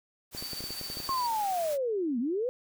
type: noise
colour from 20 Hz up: white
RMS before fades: -42 dBFS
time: 0.31-1.78 s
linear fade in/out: 50 ms
type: clicks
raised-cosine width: 2 ms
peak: -28 dBFS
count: 11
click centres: 0.349 / 0.425 / 0.533 / 0.606 / 0.64 / 0.706 / 0.813 / 0.901 / 0.971 / 1.002 / 1.093 s
type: tone with tremolo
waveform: sine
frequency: 4577 Hz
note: D8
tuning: 45 cents flat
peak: -35 dBFS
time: 0.37-1.27 s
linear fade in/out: 5 ms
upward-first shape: sine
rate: 15 Hz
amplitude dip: 60%
type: linear two-way sweep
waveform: sine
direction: down then up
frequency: 1086 to 223.5 to 518 Hz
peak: -27 dBFS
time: 1.09-2.49 s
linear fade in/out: 0 ms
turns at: 2.19 s
effects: none